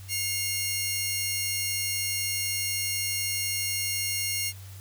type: tone pair together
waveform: 10% pulse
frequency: 2156 / 2800 Hz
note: C#7 / F7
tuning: -49 / +4 cents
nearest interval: perfect fourth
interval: 453 cents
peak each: -21 dBFS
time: 0.08-4.53 s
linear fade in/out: 50 ms
effects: added 96 Hz sine -41 dBFS peak until 4.8 s + white hiss -51 dBFS RMS until 4.8 s